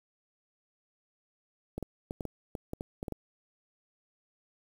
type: clicks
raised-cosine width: 2 ms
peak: -22 dBFS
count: 11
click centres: 1.78 / 1.827 / 2.109 / 2.208 / 2.253 / 2.552 / 2.734 / 2.809 / 3.029 / 3.082 / 3.123 s
effects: 8-bit